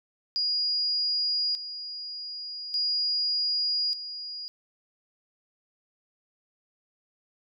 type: tone with tremolo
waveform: sine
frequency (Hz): 4870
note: D#8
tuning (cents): -38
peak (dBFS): -24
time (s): 0.36-4.48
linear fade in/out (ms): 0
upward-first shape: square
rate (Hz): 0.42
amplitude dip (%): 70
effects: none